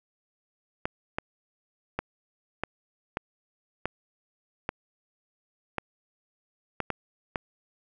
clicks, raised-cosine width 0.5 ms, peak -13 dBFS, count 11, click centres 0.855 / 1.185 / 1.99 / 2.636 / 3.171 / 3.856 / 4.691 / 5.783 / 6.803 / 6.903 / 7.358 s, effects none

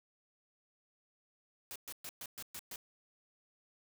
white noise bursts, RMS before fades -45 dBFS, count 7, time 1.71-2.759 s, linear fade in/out 0 ms, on 47 ms, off 120 ms, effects none

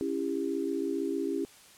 sine chord, C# diminished, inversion none, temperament just, 277.2 / 332.6 / 399.1 Hz, C#4 / E4 / G4, 0 / +16 / +31 cents, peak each -33 dBFS, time 0.01-1.45 s, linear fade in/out 0 ms, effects white hiss -55 dBFS RMS until 1.77 s + low-pass 11000 Hz 12 dB/octave

